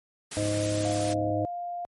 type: noise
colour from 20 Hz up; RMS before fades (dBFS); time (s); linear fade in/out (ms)
white; -35; 0.31-1.14; 10
type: click train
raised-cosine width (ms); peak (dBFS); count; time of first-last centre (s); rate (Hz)
3; -28; 33; 0.37-1.303; 34.3
type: harmonic tone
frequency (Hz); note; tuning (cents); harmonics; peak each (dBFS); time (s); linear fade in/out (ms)
103.83; G#2; 0; 1 / 3 / 5 / 6; -30 / -30 / -33 / -30; 0.37-1.45; 0
type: tone with pitch glide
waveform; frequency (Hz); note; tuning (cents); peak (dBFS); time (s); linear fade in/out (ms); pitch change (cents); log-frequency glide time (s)
sine; 706 to 701.1; F5 to F5; +19 to +7; -31; 0.85-1.85; 0; -12; 1.09-1.17
effects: high-pass 60 Hz 12 dB/octave + MP3 48 kbps